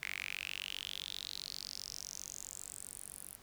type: tone with high-pass filter sweep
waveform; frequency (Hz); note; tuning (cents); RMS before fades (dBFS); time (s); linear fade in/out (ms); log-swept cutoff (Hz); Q
sawtooth; 47.59; F#1; +49; -45; 0.02-3.37; 0; 2100 to 11000; 6
effects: pink hiss -60 dBFS RMS until 3.42 s